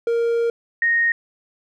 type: tone pair in turn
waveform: triangle / sine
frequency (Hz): 466.2 / 1860.6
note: A#4 / A#6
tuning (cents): 0 / -4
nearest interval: 2 octaves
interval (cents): 2396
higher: second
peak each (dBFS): -15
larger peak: neither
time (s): 0.07-0.5 / 0.82-1.12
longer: first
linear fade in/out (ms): 2
effects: none